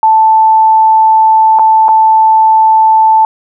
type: tone with dropouts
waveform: sine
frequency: 880 Hz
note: A5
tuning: in tune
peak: -3 dBFS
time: 0.03-3.25 s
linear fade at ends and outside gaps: 1 ms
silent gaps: 1.588-1.594 / 1.883-1.889 s
effects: none